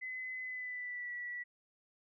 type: tone with pitch glide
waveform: sine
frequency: 2027 to 1948.9 Hz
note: B6 to B6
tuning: +45 to -23 cents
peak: -39 dBFS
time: 0.01-1.44 s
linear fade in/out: 20 ms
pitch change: -68 cents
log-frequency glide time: 0.41-1.13 s
effects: none